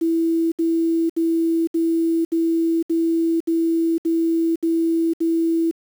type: tone bursts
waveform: sine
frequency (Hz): 330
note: E4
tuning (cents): +2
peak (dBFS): -16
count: 10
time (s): 0.01-5.713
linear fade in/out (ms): 10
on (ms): 510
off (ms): 67
effects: 7-bit